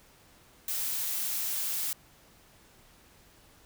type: noise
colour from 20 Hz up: blue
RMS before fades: -32 dBFS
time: 0.68-1.93 s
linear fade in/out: 2 ms
effects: pink hiss -59 dBFS RMS until 3.65 s